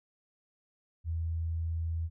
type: tone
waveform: sine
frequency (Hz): 82.3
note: E2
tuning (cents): -2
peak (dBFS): -30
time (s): 1.04-2.1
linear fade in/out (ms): 50
effects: none